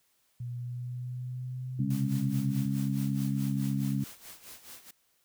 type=tone with pitch glide; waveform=sine; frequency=121.4 to 128.03 Hz; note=B2 to C3; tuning=-29 to -37 cents; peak=-34 dBFS; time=0.4-2.66 s; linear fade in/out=5 ms; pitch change=+92 cents; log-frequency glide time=0.5-1.73 s
type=harmonic tone; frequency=68.5 Hz; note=C#2; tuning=20 cents flat; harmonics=2 / 3 / 4; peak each=-30 / -31 / -35 dBFS; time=1.79-4.04 s; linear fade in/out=5 ms
type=noise with tremolo; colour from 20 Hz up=white; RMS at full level=-46 dBFS; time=1.9-4.91 s; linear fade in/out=5 ms; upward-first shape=sine; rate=4.7 Hz; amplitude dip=75%
effects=white hiss -71 dBFS RMS until 5.24 s